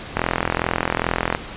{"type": "click train", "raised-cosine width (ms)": 0.5, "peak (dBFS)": -3, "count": 51, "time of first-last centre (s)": [0.17, 1.349], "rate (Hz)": 42.4, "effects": ["pink hiss -34 dBFS RMS until 1.56 s", "resampled to 8000 Hz"]}